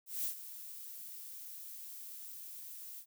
violet noise with ADSR envelope, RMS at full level -35 dBFS, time 0.06-3.06 s, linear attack 190 ms, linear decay 92 ms, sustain -13 dB, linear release 75 ms, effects none

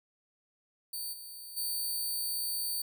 5% pulse tone with level steps, 4561 Hz, C#8, 49 cents sharp, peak -29 / -37 / -25 dBFS, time 0.93-2.82 s, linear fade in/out 5 ms, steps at 1.12 / 1.56 s, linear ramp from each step 20 ms, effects none

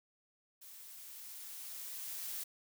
blue noise with level ramp, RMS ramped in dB -54 to -41 dBFS, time 0.61-2.44 s, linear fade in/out 10 ms, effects none

